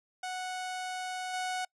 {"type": "tone with level steps", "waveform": "sawtooth", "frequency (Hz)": 738, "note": "F#5", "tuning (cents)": -5, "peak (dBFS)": [-31, -28], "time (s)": [0.23, 1.65], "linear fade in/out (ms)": 5, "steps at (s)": 1.33, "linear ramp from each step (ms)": 10, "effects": ["noise-tail reverb RT60 0.1 s tail -26 dB re dry", "resampled to 24000 Hz"]}